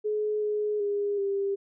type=tone with pitch steps; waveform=sine; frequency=423.9 / 420.5 / 407.4 / 396.6 Hz; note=G#4 / G#4 / G#4 / G4; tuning=+35 / +22 / -33 / +20 cents; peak=-25 dBFS; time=0.04-1.56 s; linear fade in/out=20 ms; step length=380 ms; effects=none